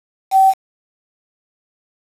sine tone with quantisation, 769 Hz, G5, 33 cents flat, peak -7 dBFS, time 0.31-0.54 s, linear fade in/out 50 ms, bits 5, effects resampled to 32000 Hz

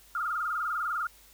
sine tone with vibrato, 1318.5 Hz, E6, in tune, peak -28 dBFS, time 0.15-1.07 s, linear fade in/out 2 ms, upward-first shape sine, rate 20 Hz, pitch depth 140 cents each way, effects added 50 Hz sine -61 dBFS peak until 1.33 s + white hiss -57 dBFS RMS until 1.33 s

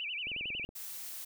sine tone with vibrato, 2637 Hz, E7, in tune, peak -35 dBFS, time 0-0.65 s, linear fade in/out 0 ms, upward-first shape sine, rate 11 Hz, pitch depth 240 cents each way
click train, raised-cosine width 2 ms, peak -36 dBFS, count 10, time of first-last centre 0.27-0.691 s, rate 21.4 Hz
blue noise, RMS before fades -43 dBFS, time 0.75-1.25 s, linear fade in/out 10 ms
effects none

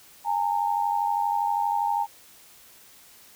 sine tone pair together, 820 / 912.5 Hz, G#5 / A#5, -22 / -37 cents, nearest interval major second, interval 185 cents, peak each -25 dBFS, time 0.24-2.07 s, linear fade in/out 50 ms, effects white hiss -52 dBFS RMS until 3.35 s

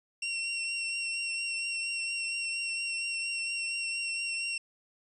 sawtooth tone with vibrato, 2733 Hz, F7, 38 cents flat, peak -28 dBFS, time 0.22-4.58 s, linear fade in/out 5 ms, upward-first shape triangle, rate 4.3 Hz, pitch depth 21 cents each way, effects resampled to 22050 Hz

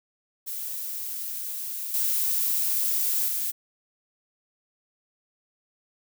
violet noise with level steps, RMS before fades -33 / -25 / -28 dBFS, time 0.46-3.52 s, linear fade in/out 20 ms, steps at 1.94 / 3.28 s, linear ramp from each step 2 ms, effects none

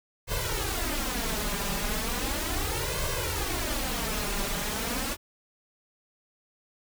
pink noise with flanger, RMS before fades -30 dBFS, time 0.27-5.17 s, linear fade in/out 50 ms, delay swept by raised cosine 1.9 to 5 ms, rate 0.36 Hz, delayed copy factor +0.85, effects none

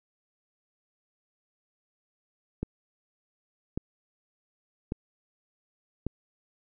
click train, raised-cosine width 3 ms, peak -17 dBFS, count 4, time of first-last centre 2.63-6.066 s, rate 0.873 Hz, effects none

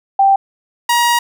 sine / sawtooth tone pair in turn, 784 / 951 Hz, G5 / A#5, 0 / +34 cents, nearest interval minor third, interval 334 cents, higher second, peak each -7 dBFS, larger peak neither, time 0.19-0.36 / 0.89-1.19 s, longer second, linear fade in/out 5 ms, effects none

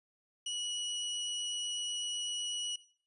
sawtooth tone, 2927 Hz, F#7, 19 cents flat, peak -32 dBFS, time 0.46-2.76 s, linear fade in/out 5 ms, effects noise-tail reverb RT60 0.5 s tail -18 dB re dry + resampled to 24000 Hz

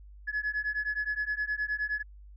sine beating tone pair, 1696 / 1705.6 Hz, G#6 / G#6, +36 / +46 cents, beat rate 9.6 Hz, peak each -31 dBFS, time 0.27-2.03 s, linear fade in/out 20 ms, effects tanh soft clip ceiling -24 dBFS + added 50 Hz sine -47 dBFS peak until 2.36 s

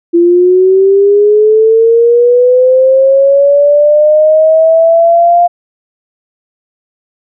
sine linear sweep, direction up, 339 to 702 Hz, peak -3 dBFS, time 0.13-5.48 s, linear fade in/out 20 ms, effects none

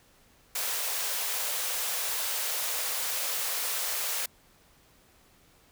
white high-pass noise, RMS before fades -31 dBFS, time 0.55-4.26 s, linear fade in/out 5 ms, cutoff 430 Hz, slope 96 dB/octave, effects pink hiss -61 dBFS RMS until 5.71 s

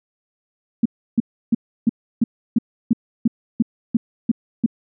sine tone bursts, 230 Hz, A#3, 23 cents flat, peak -11 dBFS, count 12, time 0.83-4.662 s, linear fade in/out 5 ms, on 26 ms, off 320 ms, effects none

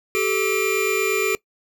square tone cluster, 386.7 / 435.2 / 2380 Hz, G4 / A4 / D7, -24 / -19 / +22 cents, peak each -24 dBFS, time 0.15-1.35 s, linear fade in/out 0 ms, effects noise-tail reverb RT60 0.1 s tail -21 dB re dry

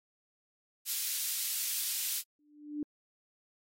white high-pass noise, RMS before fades -34 dBFS, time 0.85-2.23 s, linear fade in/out 50 ms, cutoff 3200 Hz, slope 12 dB/octave
sine tone with exponential growth, 296.4 Hz, D4, 16 cents sharp, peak -30 dBFS, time 2.39-2.83 s, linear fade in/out 2 ms, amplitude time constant 94 ms
effects AAC 48 kbps

